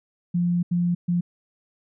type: tone bursts at uneven times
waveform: sine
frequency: 174.7 Hz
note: F3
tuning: 1 cent sharp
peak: -19 dBFS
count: 3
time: 0.34-0.63 / 0.71-0.95 / 1.08-1.21 s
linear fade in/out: 10 ms
effects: none